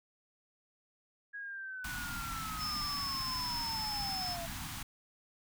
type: linear sweep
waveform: sine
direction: down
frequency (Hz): 1661.2 to 664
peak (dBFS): -40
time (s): 1.33-4.47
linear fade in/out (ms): 20
type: band-stop noise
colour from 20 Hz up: pink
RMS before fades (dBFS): -42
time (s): 1.84-4.83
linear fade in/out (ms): 5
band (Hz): 290 to 770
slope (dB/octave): 48
type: tone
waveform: sine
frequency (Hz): 5250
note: E8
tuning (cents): -8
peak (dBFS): -36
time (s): 2.58-4.37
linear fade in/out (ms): 50
effects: none